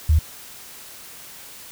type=tone; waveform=sine; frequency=77.78 Hz; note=D#2; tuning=in tune; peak=-12 dBFS; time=0.09-0.19 s; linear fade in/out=5 ms; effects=white hiss -41 dBFS RMS until 1.71 s